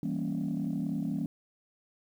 sine chord, E diminished seventh, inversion none, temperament equal, 164.81 / 196 / 233.1 / 277.2 Hz, E3 / G3 / Bb3 / Db4, 0 / 0 / 0 / 0 cents, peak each -34 dBFS, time 0.03-1.26 s, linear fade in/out 2 ms, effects tanh soft clip ceiling -24 dBFS + 10-bit

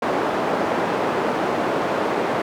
white band-pass noise, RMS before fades -22 dBFS, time 0.02-2.42 s, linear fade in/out 5 ms, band 230 to 800 Hz, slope 12 dB/octave, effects none

